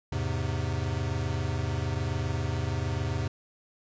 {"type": "chord", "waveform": "square", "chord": "E augmented", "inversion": "none", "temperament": "equal with one note detuned", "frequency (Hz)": [82.79, 103.83, 130.81], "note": ["E2", "G#2", "B#2"], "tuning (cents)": [8, 0, 0], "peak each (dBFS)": -33, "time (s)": [0.12, 3.28], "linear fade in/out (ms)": 5, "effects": ["resampled to 16000 Hz"]}